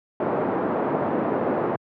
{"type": "band-pass noise", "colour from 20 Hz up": "pink", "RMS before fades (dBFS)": -24, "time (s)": [0.2, 1.76], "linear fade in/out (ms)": 2, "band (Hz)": [260, 840], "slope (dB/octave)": 12, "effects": ["high-pass 100 Hz 12 dB/octave", "low-pass 2000 Hz 12 dB/octave"]}